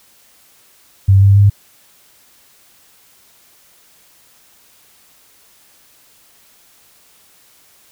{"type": "tone with pitch steps", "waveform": "sine", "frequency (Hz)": [97.3, 99.12, 100.96], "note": ["G2", "G2", "G#2"], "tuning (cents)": [-12, 20, -48], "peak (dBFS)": -5, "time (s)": [1.08, 1.5], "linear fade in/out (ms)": 10, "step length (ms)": 140, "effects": ["white hiss -50 dBFS RMS until 7.91 s"]}